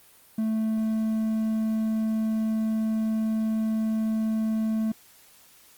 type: tone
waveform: triangle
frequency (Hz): 220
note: A3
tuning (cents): 0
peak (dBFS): -21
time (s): 0.38-4.92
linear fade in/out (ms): 5
effects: white hiss -55 dBFS RMS until 5.77 s + Opus 32 kbps

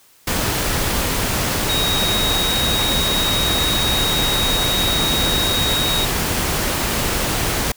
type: tone in noise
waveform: sine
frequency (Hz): 3775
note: A#7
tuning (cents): +21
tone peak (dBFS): -19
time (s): 1.69-6.05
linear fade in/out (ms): 5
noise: pink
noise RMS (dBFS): -20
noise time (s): 0.27-7.72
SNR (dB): -2
effects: white hiss -52 dBFS RMS until 7.76 s

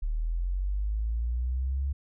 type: linear sweep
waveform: sine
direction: up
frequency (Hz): 36.71 to 70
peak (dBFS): -26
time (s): 0.02-1.93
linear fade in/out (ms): 10
effects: none

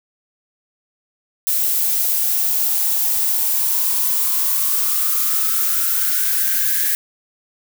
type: noise with high-pass filter sweep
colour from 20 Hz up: violet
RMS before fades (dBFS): -18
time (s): 1.47-6.95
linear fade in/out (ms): 0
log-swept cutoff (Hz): 610 to 1700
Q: 8.9
effects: none

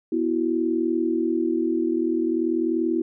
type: chord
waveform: sine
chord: B suspended fourth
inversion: none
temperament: equal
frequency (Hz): 246.9 / 329.6 / 370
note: B3 / E4 / F#4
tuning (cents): 0 / 0 / 0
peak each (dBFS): -27 / -22 / -27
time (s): 0.12-3.02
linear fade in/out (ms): 5
effects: none

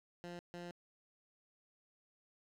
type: tone bursts at uneven times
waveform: 15% pulse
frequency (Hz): 174.4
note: F3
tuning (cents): -2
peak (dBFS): -39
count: 2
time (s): 0.24-0.39 / 0.54-0.71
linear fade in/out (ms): 0
effects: low-pass 6000 Hz 12 dB/octave + 11-bit

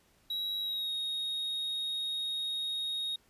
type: tone with pitch glide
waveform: triangle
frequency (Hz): 3867 to 3744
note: B7 to A#7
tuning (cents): -37 to +7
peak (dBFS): -31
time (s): 0.3-3.16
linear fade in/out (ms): 5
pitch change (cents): -56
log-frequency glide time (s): 0.61-0.91
effects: pink hiss -67 dBFS RMS until 3.29 s + resampled to 32000 Hz

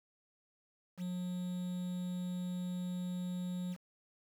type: tone with quantisation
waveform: triangle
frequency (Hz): 180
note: F#3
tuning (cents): -47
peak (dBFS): -34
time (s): 0.97-3.77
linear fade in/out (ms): 50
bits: 9
effects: none

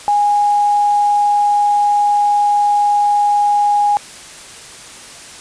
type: tone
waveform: sine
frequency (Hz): 824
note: G#5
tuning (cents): -14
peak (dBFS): -10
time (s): 0.08-3.97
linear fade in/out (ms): 0
effects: white hiss -35 dBFS RMS until 5.4 s + resampled to 22050 Hz

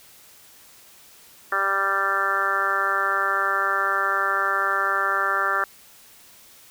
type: harmonic tone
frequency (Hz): 196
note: G3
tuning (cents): 0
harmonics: 2 / 3 / 4 / 5 / 6 / 7 / 8 / 9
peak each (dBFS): -34 / -33 / -33 / -35 / -26 / -24 / -28 / -27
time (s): 1.52-5.64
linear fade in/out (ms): 2
effects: white hiss -50 dBFS RMS until 6.7 s

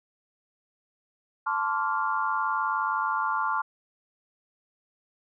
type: chord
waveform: sine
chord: D minor seventh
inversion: second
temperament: equal with one note detuned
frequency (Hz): 880 / 1046.5 / 1145.8 / 1396.9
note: A5 / C6 / D6 / F6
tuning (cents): 0 / 0 / -43 / 0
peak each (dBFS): -30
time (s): 1.46-3.62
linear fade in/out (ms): 10
effects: none

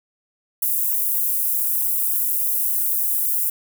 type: high-pass noise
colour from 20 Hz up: pink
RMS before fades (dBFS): -21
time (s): 0.62-3.5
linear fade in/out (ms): 5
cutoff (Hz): 12000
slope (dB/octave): 24
effects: none

